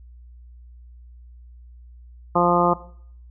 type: harmonic tone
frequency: 174.8 Hz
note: F3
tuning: 2 cents sharp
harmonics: 1 / 2 / 3 / 4 / 5 / 6 / 7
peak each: -23 / -23 / -23 / -23 / -23 / -23 / -23 dBFS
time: 2.35-2.74 s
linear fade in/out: 10 ms
effects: noise-tail reverb RT60 0.6 s tail -18 dB re dry + added 60 Hz sine -42 dBFS peak until 3.3 s

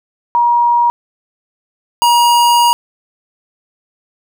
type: tone pair in turn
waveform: sine / square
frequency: 952 / 952 Hz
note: A#5 / A#5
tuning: +36 / +36 cents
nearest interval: unison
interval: 0 cents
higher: neither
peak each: -8 dBFS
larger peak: neither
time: 0.35-0.9 / 2.02-2.73 s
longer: second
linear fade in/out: 0 ms
effects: none

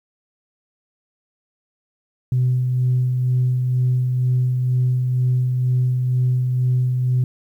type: tone with tremolo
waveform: sine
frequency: 126.3 Hz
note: B2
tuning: 39 cents sharp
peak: -13 dBFS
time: 2.32-7.24 s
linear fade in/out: 2 ms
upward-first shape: sine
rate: 2.1 Hz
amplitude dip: 35%
effects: tanh soft clip ceiling -11 dBFS + 9-bit

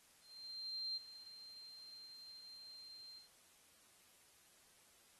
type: tone with ADSR envelope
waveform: sine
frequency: 4161 Hz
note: C8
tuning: 10 cents flat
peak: -39 dBFS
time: 0.21-3.29 s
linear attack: 760 ms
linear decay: 10 ms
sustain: -14 dB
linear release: 130 ms
effects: white hiss -68 dBFS RMS until 5.19 s + AAC 32 kbps

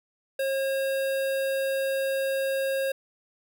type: tone with notch filter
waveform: square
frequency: 540 Hz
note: C#5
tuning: 45 cents flat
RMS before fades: -27 dBFS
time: 0.39-2.92 s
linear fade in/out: 5 ms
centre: 6300 Hz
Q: 1.5
effects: none

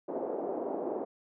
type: band-pass noise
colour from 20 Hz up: pink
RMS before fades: -35 dBFS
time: 0.08-1.05 s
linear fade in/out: 10 ms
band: 320 to 690 Hz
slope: 24 dB/octave
effects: none

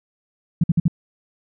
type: tone bursts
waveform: sine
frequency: 166.7 Hz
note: E3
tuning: 20 cents sharp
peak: -12 dBFS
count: 4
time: 0.61-0.881 s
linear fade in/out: 5 ms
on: 28 ms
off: 53 ms
effects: none

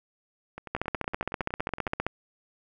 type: two click trains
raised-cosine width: 0.5 ms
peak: -12 / -23 dBFS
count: 21 / 15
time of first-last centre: 0.75-2.066 / 0.58-1.876 s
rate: 15.2 / 10.8 Hz
effects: none

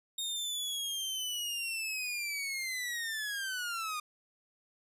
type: linear sweep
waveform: sawtooth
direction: down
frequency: 3709 to 1210 Hz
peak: -31 dBFS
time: 0.18-4 s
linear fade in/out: 5 ms
effects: resampled to 32000 Hz

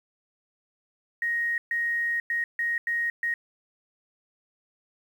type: tone bursts at uneven times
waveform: sine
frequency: 1874 Hz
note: A#6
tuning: 9 cents sharp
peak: -24 dBFS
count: 6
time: 1.22-1.58 / 1.71-2.2 / 2.3-2.44 / 2.59-2.78 / 2.87-3.1 / 3.23-3.34 s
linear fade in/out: 2 ms
effects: 9-bit

